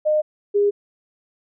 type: tone pair in turn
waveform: sine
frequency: 611 / 407.8 Hz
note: D#5 / G#4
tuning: -32 / -32 cents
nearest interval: perfect fifth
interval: 700 cents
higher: first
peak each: -15 / -14 dBFS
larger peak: second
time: 0.05-0.22 / 0.54-0.71 s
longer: neither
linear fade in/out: 20 ms
effects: none